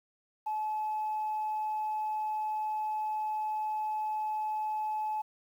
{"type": "tone", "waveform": "sine", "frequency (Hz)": 859, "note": "A5", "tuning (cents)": -42, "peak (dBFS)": -29, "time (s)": [0.46, 5.22], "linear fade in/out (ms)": 10, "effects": ["tanh soft clip ceiling -27 dBFS", "10-bit"]}